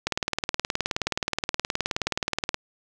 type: click train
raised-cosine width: 0.2 ms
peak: -7 dBFS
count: 48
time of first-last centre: 0.07-2.544 s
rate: 19 Hz
effects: none